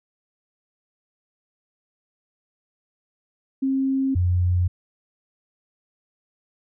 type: tone pair in turn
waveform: sine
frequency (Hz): 267.8 / 89.37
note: C4 / F2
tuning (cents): +40 / +40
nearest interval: octave + perfect fifth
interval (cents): 1900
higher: first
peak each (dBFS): -19 / -17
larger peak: second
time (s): 3.62-4.15 / 4.15-4.68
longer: neither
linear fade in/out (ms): 10
effects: none